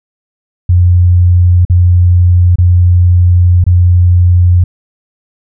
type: tone with dropouts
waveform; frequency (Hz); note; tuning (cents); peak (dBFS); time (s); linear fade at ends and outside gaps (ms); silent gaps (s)
sine; 88.8; F2; +29; -3; 0.69-4.64; 5; 1.651-1.698 / 2.558-2.584 / 3.641-3.665
effects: none